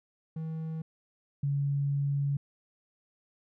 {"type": "tone pair in turn", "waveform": ["triangle", "sine"], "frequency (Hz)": [160, 141.11], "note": ["D#3", "C#3"], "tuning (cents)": [49, 31], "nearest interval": "major second", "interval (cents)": 218, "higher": "first", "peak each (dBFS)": [-31, -26], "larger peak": "second", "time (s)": [[0.36, 0.82], [1.43, 2.37]], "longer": "second", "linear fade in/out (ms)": 5, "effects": []}